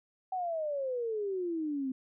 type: exponential sweep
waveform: sine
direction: down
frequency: 763 to 256.2 Hz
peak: -31 dBFS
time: 0.32-1.92 s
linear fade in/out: 5 ms
effects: none